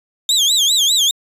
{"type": "tone with vibrato", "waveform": "30% pulse", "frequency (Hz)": 3543, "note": "A7", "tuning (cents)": 11, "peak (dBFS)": -9, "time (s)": [0.29, 1.11], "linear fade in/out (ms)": 2, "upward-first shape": "sine", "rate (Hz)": 5, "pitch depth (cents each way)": 200, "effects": ["resampled to 32000 Hz"]}